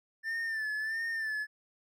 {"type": "tone with vibrato", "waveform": "triangle", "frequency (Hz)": 1773, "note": "A6", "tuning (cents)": 13, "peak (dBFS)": -30, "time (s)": [0.23, 1.47], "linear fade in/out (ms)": 50, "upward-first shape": "sine", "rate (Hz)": 1.5, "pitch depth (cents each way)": 59, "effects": []}